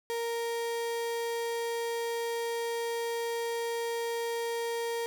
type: tone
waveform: 35% pulse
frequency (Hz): 465.5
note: A#4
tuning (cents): -2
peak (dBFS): -29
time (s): 0.1-5.06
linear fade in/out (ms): 0
effects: none